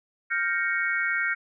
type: chord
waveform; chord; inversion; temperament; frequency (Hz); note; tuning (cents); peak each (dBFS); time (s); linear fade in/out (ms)
sine; G half-diminished seventh; third; equal; 1396.9 / 1568 / 1864.7 / 2217; F6 / G6 / Bb6 / Db7; 0 / 0 / 0 / 0; -29; 0.3-1.35; 20
effects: none